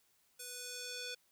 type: tone with band-pass filter sweep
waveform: square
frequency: 493.9 Hz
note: B4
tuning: in tune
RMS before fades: -45 dBFS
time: 0.39-1.15 s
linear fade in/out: 10 ms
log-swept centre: 9800 to 4100 Hz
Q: 1.2
effects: white hiss -73 dBFS RMS until 1.31 s